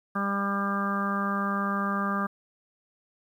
harmonic tone, 199.2 Hz, G3, 28 cents sharp, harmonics 1 / 2 / 3 / 4 / 5 / 6 / 7 / 8, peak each -29 / -40 / -38 / -40 / -39 / -29 / -40 / -35 dBFS, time 0.15-2.27 s, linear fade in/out 10 ms, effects 10-bit

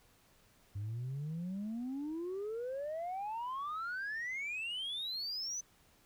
sine exponential sweep, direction up, 98 to 6160 Hz, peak -35 dBFS, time 0.75-5.61 s, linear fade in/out 10 ms, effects tanh soft clip ceiling -35 dBFS + pink hiss -67 dBFS RMS until 6.05 s

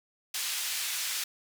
pink band-pass noise, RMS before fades -33 dBFS, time 0.34-1.24 s, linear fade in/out 5 ms, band 2500 to 15000 Hz, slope 12 dB/octave, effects none

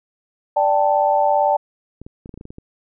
sine chord, D suspended fourth, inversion none, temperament just, 587.3 / 783.1 / 881 Hz, D5 / G5 / A5, 0 / -2 / +2 cents, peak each -18 dBFS, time 0.56-1.57 s, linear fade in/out 10 ms
clicks, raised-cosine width 3 ms, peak -23 dBFS, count 10, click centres 2.016 / 2.065 / 2.259 / 2.293 / 2.341 / 2.376 / 2.411 / 2.454 / 2.505 / 2.584 s
effects none

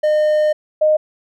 triangle / sine tone pair in turn, 609 / 615.7 Hz, D#5 / D#5, -37 / -18 cents, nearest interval unison, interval 19 cents, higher second, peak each -10 dBFS, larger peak neither, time 0.03-0.53 / 0.81-0.97 s, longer first, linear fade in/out 10 ms, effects none

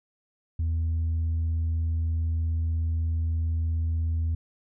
sine tone with tanh clipping, 81.6 Hz, E2, 17 cents flat, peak -24 dBFS, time 0.59-4.35 s, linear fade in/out 5 ms, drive 1 dB, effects none

